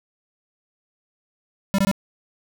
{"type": "tone bursts", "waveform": "square", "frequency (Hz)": 196, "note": "G3", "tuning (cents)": 0, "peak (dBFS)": -17, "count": 3, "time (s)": [1.74, 1.914], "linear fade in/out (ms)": 0, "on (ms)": 44, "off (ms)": 21, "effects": []}